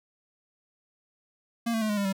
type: tone with pitch steps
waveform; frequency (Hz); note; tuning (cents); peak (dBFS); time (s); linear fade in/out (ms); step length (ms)
square; 232.4 / 224 / 215.8 / 208 / 200.5 / 193.18; A#3 / A3 / A3 / G#3 / G3 / G3; -5 / +31 / -33 / +3 / +39 / -25; -26; 1.66-2.128; 10; 78
effects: none